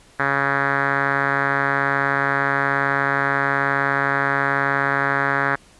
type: tone with low-pass filter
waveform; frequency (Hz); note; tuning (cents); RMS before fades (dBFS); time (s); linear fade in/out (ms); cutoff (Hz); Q
5% pulse; 138.9; C#3; +4; -20; 0.19-5.56; 10; 1700; 3.6
effects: pink hiss -51 dBFS RMS until 5.79 s + resampled to 24000 Hz